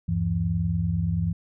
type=tone cluster; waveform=sine; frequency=77.2 / 98 / 167.8 Hz; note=D#2 / G2 / E3; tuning=-13 / 0 / +31 cents; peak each=-30 / -26 / -25 dBFS; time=0.08-1.33 s; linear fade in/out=10 ms; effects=none